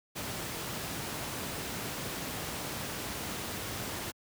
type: noise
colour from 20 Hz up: pink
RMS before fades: -37 dBFS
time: 0.15-4.12 s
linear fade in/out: 20 ms
effects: high-pass 80 Hz 12 dB/octave